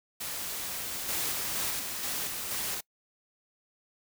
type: noise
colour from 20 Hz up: white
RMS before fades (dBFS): -36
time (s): 0.2-1.71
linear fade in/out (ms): 10
type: noise with tremolo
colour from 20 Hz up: white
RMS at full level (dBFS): -33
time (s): 1.08-2.81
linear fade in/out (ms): 10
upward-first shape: square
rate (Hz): 2.1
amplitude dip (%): 30
effects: noise-tail reverb RT60 0.1 s tail -25 dB re dry